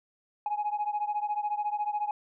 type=beating tone pair; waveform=sine; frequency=830.6 / 844.6 Hz; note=G#5 / G#5; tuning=0 / +29 cents; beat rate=14 Hz; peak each=-29 / -31 dBFS; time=0.46-2.11 s; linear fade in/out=2 ms; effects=tanh soft clip ceiling -23 dBFS